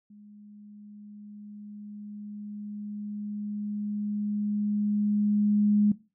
sine tone with level ramp, 207.7 Hz, G#3, in tune, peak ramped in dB -48 to -18 dBFS, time 0.1-5.92 s, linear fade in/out 5 ms, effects noise-tail reverb RT60 0.3 s tail -19 dB re dry

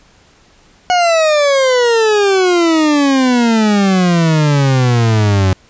40% pulse exponential sweep, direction down, 733 to 92.5 Hz, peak -8 dBFS, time 0.9-5.53 s, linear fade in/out 0 ms, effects pink hiss -48 dBFS RMS until 5.69 s + resampled to 16000 Hz

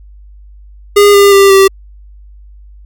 square tone with pitch steps, 408.4 / 401.6 / 394.9 / 388.4 Hz, G#4 / G4 / G4 / G4, -29 / +42 / +13 / -16 cents, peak -3 dBFS, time 0.96-1.68 s, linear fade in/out 10 ms, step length 180 ms, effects added 50 Hz sine -33 dBFS peak until 2.85 s

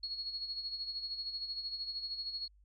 sine tone with tremolo, 4331 Hz, C#8, 41 cents flat, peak -35 dBFS, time 0.03-2.48 s, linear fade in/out 5 ms, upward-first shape sine, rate 13 Hz, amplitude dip 60%, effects added 50 Hz sine -61 dBFS peak until 2.64 s

